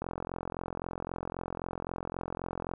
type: click train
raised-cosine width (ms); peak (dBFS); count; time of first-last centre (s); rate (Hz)
1; -21; 120; 0.02-2.737; 43.8
effects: none